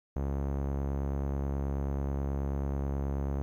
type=tone with low-pass filter; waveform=sawtooth; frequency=69.3 Hz; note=C#2; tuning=in tune; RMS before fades=-32 dBFS; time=0.16-3.42 s; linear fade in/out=0 ms; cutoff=870 Hz; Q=0.72; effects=11-bit